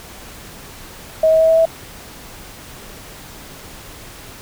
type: tone with pitch steps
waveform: sine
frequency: 636 / 640.4 / 644.9 / 649.4 / 653.9 Hz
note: D#5 / D#5 / E5 / E5 / E5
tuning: +38 / +50 / -38 / -26 / -14 cents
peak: -9 dBFS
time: 1.23-1.655 s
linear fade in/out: 5 ms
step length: 85 ms
effects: pink hiss -37 dBFS RMS until 4.41 s